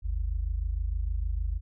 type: tone pair together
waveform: sine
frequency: 49.58 / 76.1 Hz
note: G1 / D#2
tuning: +20 / -38 cents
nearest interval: perfect fifth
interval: 742 cents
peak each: -28 / -32 dBFS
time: 0.02-1.61 s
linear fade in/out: 50 ms
effects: none